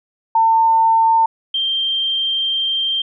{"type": "tone pair in turn", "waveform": "sine", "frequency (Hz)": [901, 3163], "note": ["A5", "G7"], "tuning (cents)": [41, 15], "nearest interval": "octave + minor seventh", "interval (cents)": 2174, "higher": "second", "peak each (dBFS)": [-10, -16], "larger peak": "first", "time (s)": [[0.35, 1.26], [1.54, 3.02]], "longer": "second", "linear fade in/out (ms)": 5, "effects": []}